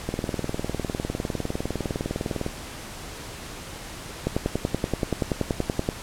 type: two click trains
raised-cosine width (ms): 2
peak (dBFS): -9 / -13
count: 18 / 48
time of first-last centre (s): 4.27-5.889 / 0.09-2.464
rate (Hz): 10.5 / 19.8
effects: pink hiss -38 dBFS RMS until 6.02 s + low-pass 11000 Hz 12 dB/octave